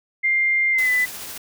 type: tone with pitch glide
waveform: sine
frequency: 2100 to 1998.2 Hz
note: C7 to B6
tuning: +6 to +20 cents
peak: -16 dBFS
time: 0.23-1.06 s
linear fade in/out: 20 ms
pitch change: -86 cents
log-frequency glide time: 0.72-0.9 s
type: noise with tremolo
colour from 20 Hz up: white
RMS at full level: -33 dBFS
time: 0.78-1.38 s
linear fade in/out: 5 ms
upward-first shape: triangle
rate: 14 Hz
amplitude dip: 25%
effects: none